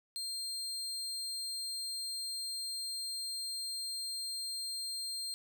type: tone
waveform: 30% pulse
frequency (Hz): 4200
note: C8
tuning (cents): +6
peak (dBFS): -34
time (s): 0.16-5.34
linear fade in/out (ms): 0
effects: none